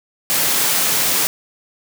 white high-pass noise, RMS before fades -17 dBFS, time 0.3-1.27 s, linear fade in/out 0 ms, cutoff 110 Hz, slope 96 dB/octave, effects none

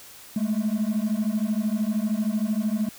triangle beating tone pair, 207.7 / 220.7 Hz, G#3 / A3, 0 / +5 cents, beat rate 13 Hz, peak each -22 dBFS, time 0.36-2.89 s, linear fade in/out 5 ms, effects tanh soft clip ceiling -17 dBFS + white hiss -46 dBFS RMS until 2.98 s

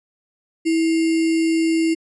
sine tone with sample-and-hold, 325.7 Hz, E4, 21 cents flat, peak -15 dBFS, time 0.65-1.95 s, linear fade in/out 20 ms, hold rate 2450 Hz, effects resampled to 24000 Hz

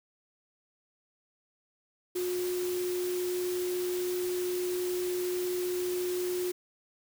sine tone in noise, 360 Hz, F#4, 47 cents flat, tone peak -29 dBFS, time 2.15-6.52 s, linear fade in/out 10 ms, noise white, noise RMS -41 dBFS, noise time 2.15-6.52 s, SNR +9 dB, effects none

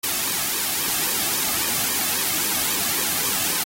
white noise with flanger, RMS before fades -23 dBFS, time 0.03-3.64 s, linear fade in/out 10 ms, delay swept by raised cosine 1.4 to 2.13 ms, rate 3.7 Hz, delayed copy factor -0.65, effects AAC 48 kbps

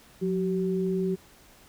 sine tone pair together, 180.8 / 380.5 Hz, F#3 / F#4, -40 / +48 cents, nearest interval octave + minor second, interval 1288 cents, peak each -27 dBFS, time 0.21-1.16 s, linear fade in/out 20 ms, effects pink hiss -55 dBFS RMS until 1.68 s

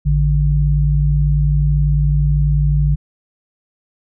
sine tone pair together, 55.03 / 146.83 Hz, A1 / D3, +1 / 0 cents, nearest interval octave + perfect fourth, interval 1699 cents, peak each -14 dBFS, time 0.05-2.96 s, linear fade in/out 20 ms, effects none

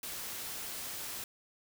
white noise, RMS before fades -41 dBFS, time 0.03-1.24 s, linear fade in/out 2 ms, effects none

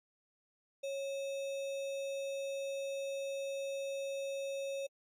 sine tone with sample-and-hold, 550 Hz, C#5, 14 cents flat, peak -36 dBFS, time 0.83-4.87 s, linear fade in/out 10 ms, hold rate 3150 Hz, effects low-pass 9000 Hz 12 dB/octave + AAC 64 kbps

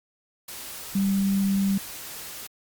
sine tone in noise, 196 Hz, G3, in tune, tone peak -20 dBFS, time 0.95-1.78 s, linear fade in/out 5 ms, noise white, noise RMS -38 dBFS, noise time 0.48-2.47 s, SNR +15 dB, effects Opus 48 kbps

